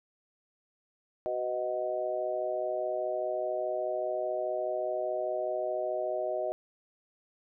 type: harmonic tone with a mistuned harmonic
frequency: 124.9 Hz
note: B2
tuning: 20 cents sharp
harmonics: 3 / 4 / 5 / 6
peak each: -37 / -38 / -31 / -39 dBFS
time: 1.26-6.52 s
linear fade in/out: 0 ms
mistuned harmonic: 6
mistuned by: -26 cents
effects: none